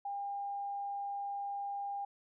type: tone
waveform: sine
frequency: 803 Hz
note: G5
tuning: 41 cents sharp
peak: -36 dBFS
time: 0.05-2.05 s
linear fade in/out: 5 ms
effects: none